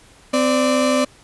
35% pulse tone pair together, 257.3 / 587.3 Hz, C4 / D5, -29 / 0 cents, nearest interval octave + major second, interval 1429 cents, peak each -16 dBFS, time 0.33-1.05 s, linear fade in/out 10 ms, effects pink hiss -49 dBFS RMS until 1.23 s + resampled to 24000 Hz

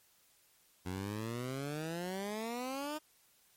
15% pulse exponential sweep, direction up, 89 to 311.1 Hz, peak -31 dBFS, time 0.85-2.99 s, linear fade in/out 20 ms, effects white hiss -68 dBFS RMS until 3.56 s + MP3 64 kbps

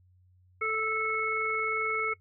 harmonic tone, 438.8 Hz, A4, 5 cents flat, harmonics 1 / 3 / 5, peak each -34 / -31 / -30 dBFS, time 0.61-2.14 s, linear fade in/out 10 ms, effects noise-tail reverb RT60 0.1 s tail -21 dB re dry + added 91 Hz sine -59 dBFS peak until 2.2 s

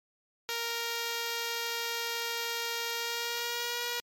5% pulse tone with pitch glide, 466.2 to 478.5 Hz, A#4 to A#4, 0 to +45 cents, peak -20 dBFS, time 0.49-4 s, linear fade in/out 0 ms, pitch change +45 cents, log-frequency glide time 2.96-3.81 s, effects MP3 64 kbps

